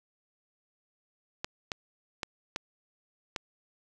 clicks, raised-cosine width 0.2 ms, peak -15 dBFS, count 5, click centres 1.445 / 1.718 / 2.232 / 2.561 / 3.362 s, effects none

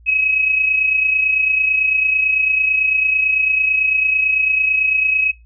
sine tone pair together, 2527 / 2556 Hz, D#7 / D#7, +26 / +46 cents, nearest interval unison, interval 20 cents, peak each -21 / -14 dBFS, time 0.06-5.32 s, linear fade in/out 20 ms, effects noise-tail reverb RT60 0.2 s tail -20 dB re dry + added 58 Hz sine -43 dBFS peak until 5.45 s

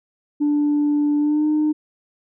sine tone with pitch glide, 293.7 to 304.4 Hz, D4 to D#4, 0 to -38 cents, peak -14 dBFS, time 0.4-1.73 s, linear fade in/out 20 ms, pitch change +62 cents, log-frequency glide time 1.18-1.46 s, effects tanh soft clip ceiling -13 dBFS

